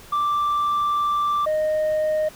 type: tone pair in turn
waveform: sine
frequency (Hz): 1174.7 / 618.2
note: D6 / D#5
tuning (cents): 0 / -11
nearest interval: major seventh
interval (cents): 1111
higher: first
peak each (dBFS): -16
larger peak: neither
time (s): 0.12-1.46 / 1.46-2.29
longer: first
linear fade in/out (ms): 10
effects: tanh soft clip ceiling -18 dBFS + pink hiss -45 dBFS RMS until 2.35 s